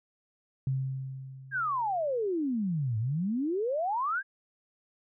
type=tone with exponential decay; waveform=sine; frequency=132.9 Hz; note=C3; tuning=27 cents sharp; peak=-25 dBFS; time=0.67-2.28 s; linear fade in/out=2 ms; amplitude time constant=350 ms
type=exponential two-way sweep; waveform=sine; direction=down then up; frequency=1663 to 105.5 to 1663 Hz; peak=-27 dBFS; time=1.51-4.23 s; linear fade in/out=50 ms; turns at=2.98 s
effects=none